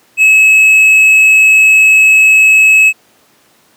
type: tone with hard clipping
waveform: triangle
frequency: 2579 Hz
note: E7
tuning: 39 cents flat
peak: -4 dBFS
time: 0.17-2.93 s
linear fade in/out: 50 ms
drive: 6 dB
effects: pink hiss -49 dBFS RMS until 3.76 s + high-pass 200 Hz 12 dB/octave